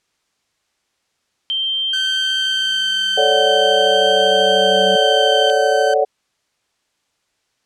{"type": "tone with vibrato", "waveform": "sine", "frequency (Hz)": 3136, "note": "G7", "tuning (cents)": 0, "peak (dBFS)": -17, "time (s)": [1.5, 5.5], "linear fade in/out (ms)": 0, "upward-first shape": "sine", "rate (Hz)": 0.44, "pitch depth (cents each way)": 11}
{"type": "tone with exponential growth", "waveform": "sine", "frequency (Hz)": 190.9, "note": "G3", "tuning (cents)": -46, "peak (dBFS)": -23, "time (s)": [1.92, 4.96], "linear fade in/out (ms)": 5, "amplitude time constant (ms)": 660}
{"type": "tone", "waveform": "sawtooth", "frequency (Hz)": 1538, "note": "G6", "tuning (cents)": -33, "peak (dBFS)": -18, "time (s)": [1.93, 5.94], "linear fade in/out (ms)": 5}
{"type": "chord", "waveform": "sine", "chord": "D major seventh", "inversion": "second", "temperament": "equal with one note detuned", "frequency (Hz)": [440, 554.4, 587.3, 742.6], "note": ["A4", "C#5", "D5", "F#5"], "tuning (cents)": [0, 0, 0, 6], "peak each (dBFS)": -18, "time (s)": [3.17, 6.05], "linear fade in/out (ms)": 10}
{"effects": ["white hiss -68 dBFS RMS until 7.65 s", "low-pass 7000 Hz 12 dB/octave"]}